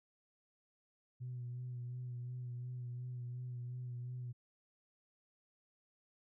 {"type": "tone with vibrato", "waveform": "sine", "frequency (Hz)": 123.47, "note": "B2", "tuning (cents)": 0, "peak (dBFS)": -40, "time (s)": [1.2, 4.33], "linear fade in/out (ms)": 20, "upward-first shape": "sine", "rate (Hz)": 2.8, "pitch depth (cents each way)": 29, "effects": ["tanh soft clip ceiling -37 dBFS"]}